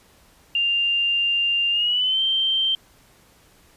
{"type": "tone with pitch glide", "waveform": "sine", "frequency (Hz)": [2794, 3136], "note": ["F7", "G7"], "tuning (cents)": [0, 0], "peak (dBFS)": -18, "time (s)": [0.55, 2.75], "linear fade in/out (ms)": 2, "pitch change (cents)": 200, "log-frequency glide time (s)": [1.71, 2.22], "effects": ["pink hiss -55 dBFS RMS until 3.76 s", "resampled to 32000 Hz"]}